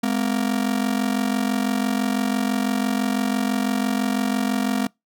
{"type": "ring-modulated tone", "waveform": "45% pulse", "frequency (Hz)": 233, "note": "A#3", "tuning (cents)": -1, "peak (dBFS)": -17, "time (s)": [0.03, 4.87], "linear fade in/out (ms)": 5, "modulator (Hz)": 23, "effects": ["noise-tail reverb RT60 0.2 s tail -26 dB re dry"]}